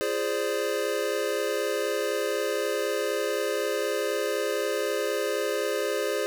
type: chord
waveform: square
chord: D half-diminished seventh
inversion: first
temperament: equal with one note detuned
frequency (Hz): 344.2 / 415.3 / 523.3 / 587.3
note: F4 / Ab4 / C5 / D5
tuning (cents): -25 / 0 / 0 / 0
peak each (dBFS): -36 / -30 / -31 / -33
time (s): 0.01-6.26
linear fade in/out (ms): 0
effects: none